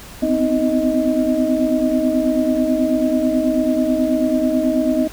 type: tone cluster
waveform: sine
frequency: 251.8 / 261 / 313.4 / 627 Hz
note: B3 / C4 / D#4 / D#5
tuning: +34 / -4 / +13 / +13 cents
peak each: -20 dBFS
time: 0.22-5.08 s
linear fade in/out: 10 ms
effects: added 50 Hz sine -40 dBFS peak until 5.12 s + pink hiss -38 dBFS RMS until 5.12 s